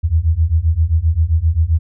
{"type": "beating tone pair", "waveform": "sine", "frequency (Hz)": [77.3, 84.9], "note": ["D#2", "F2"], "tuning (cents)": [-11, -48], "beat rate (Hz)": 7.6, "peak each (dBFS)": [-15, -14], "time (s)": [0.03, 1.79], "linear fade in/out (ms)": 20, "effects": []}